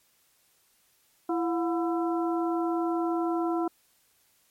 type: harmonic tone with a mistuned harmonic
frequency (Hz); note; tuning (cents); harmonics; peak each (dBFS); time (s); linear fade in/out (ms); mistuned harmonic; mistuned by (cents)
334.7; E4; +26; 1 / 2 / 3 / 4; -26 / -32 / -36 / -38; 1.29-3.68; 5; 2; +120
effects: white hiss -66 dBFS RMS until 4.5 s + MP3 64 kbps